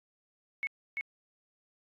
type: tone with echo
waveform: sine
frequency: 2200 Hz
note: C#7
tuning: 14 cents flat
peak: -30 dBFS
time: 0.63-0.67 s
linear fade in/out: 0 ms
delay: 340 ms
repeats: 1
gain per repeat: -2 dB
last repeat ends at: 1.01 s
effects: AAC 32 kbps